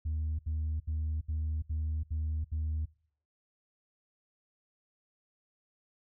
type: tone bursts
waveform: sine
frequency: 77.78 Hz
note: D#2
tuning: in tune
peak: -28 dBFS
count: 7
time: 0.05-2.856 s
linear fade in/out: 10 ms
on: 340 ms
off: 71 ms
effects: noise-tail reverb RT60 0.6 s tail -25 dB re dry + tanh soft clip ceiling -28 dBFS